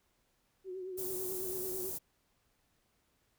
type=tone with vibrato; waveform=sine; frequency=372.4 Hz; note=F#4; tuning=11 cents sharp; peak=-39 dBFS; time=0.64-1.93 s; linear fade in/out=50 ms; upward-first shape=triangle; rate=9.1 Hz; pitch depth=61 cents each way
type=band-stop noise; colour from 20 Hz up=white; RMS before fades=-40 dBFS; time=0.97-1.99 s; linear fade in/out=20 ms; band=530 to 10000 Hz; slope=12 dB/octave
effects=pink hiss -75 dBFS RMS until 3.38 s